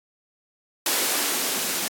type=noise with band-pass filter sweep; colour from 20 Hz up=violet; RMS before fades=-25 dBFS; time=0.86-1.88 s; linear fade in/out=2 ms; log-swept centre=360 to 210 Hz; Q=1.8; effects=AAC 64 kbps